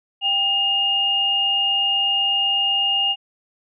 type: tone pair together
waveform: sine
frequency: 788 / 2836 Hz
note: G5 / F7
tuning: +9 / +26 cents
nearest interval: octave + minor seventh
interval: 2217 cents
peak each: -27 / -17 dBFS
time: 0.21-3.16 s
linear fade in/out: 50 ms
effects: none